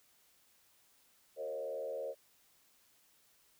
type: tone with frequency modulation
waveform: sine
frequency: 538 Hz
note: C5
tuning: 48 cents sharp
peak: -37 dBFS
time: 1.36-2.15 s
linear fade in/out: 50 ms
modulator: 78 Hz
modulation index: 1.1
effects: white hiss -69 dBFS RMS until 3.59 s